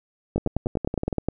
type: two click trains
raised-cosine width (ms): 2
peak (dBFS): -13 / -10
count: 9 / 10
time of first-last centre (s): 0.38-1.128 / 0.36-1.286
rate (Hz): 10.7 / 9.72
effects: none